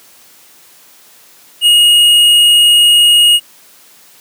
triangle tone with hard clipping, 2873 Hz, F7, 48 cents sharp, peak -6 dBFS, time 1.61-3.4 s, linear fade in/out 50 ms, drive 11 dB, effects white hiss -43 dBFS RMS until 4.2 s + high-pass 150 Hz 12 dB/octave

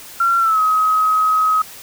sine tone with pitch glide, 1368 to 1269 Hz, F6 to D#6, -36 to +34 cents, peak -12 dBFS, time 0.2-1.62 s, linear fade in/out 5 ms, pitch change -130 cents, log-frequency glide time 0.39-0.6 s, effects white hiss -37 dBFS RMS until 1.82 s

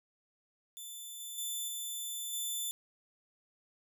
10% pulse tone with level steps, 3520 Hz, A7, in tune, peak -36 / -34 / -28 / -30 / -27 dBFS, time 0.77-2.71 s, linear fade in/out 0 ms, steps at 1.2 / 1.38 / 1.68 / 2.33 s, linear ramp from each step 2 ms, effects none

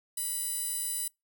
15% pulse tone with high-pass filter, 987.8 Hz, B5, in tune, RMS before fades -33 dBFS, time 0.17-1.08 s, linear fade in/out 5 ms, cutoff 9600 Hz, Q 1.3, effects noise-tail reverb RT60 0.2 s tail -26 dB re dry

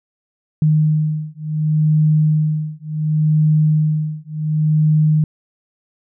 sine beating tone pair, 153.7 / 154.39 Hz, D#3 / D#3, -21 / -13 cents, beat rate 0.69 Hz, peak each -16 dBFS, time 0.62-5.24 s, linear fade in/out 2 ms, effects none

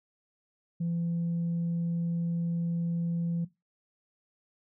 sine tone, 169.5 Hz, E3, 49 cents sharp, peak -26 dBFS, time 0.8-3.45 s, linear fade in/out 10 ms, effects noise-tail reverb RT60 0.2 s tail -17 dB re dry + tanh soft clip ceiling -25 dBFS

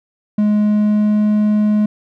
triangle tone with pitch glide, 209.7 to 210.9 Hz, G#3 to G#3, +17 to +27 cents, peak -9 dBFS, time 0.38-1.86 s, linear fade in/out 5 ms, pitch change +10 cents, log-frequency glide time 0.55-1.24 s, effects none

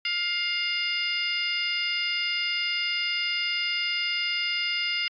harmonic tone with a mistuned harmonic, 705 Hz, F5, 16 cents sharp, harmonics 2 / 3 / 4 / 5 / 6 / 7, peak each -37 / -29 / -29 / -40 / -42 / -32 dBFS, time 0.05-5.08 s, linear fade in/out 2 ms, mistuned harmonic 6, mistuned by +18 cents, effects AAC 48 kbps

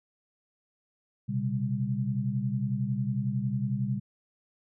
sine tone cluster, 123.4 / 134.4 / 199.7 Hz, B2 / C3 / G3, -1 / +47 / +32 cents, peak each -31 dBFS, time 1.28-4 s, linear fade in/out 20 ms, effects none

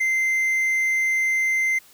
triangle tone, 2079 Hz, C7, 12 cents flat, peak -17 dBFS, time 0-1.79 s, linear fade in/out 10 ms, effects white hiss -52 dBFS RMS until 1.93 s

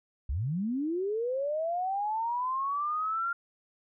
sine linear sweep, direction up, 55 to 1400 Hz, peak -28 dBFS, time 0.29-3.33 s, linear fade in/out 5 ms, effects none

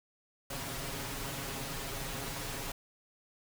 pink noise with comb filter, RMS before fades -39 dBFS, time 0.5-2.72 s, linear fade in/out 5 ms, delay 7.3 ms, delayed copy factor +0.8, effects none

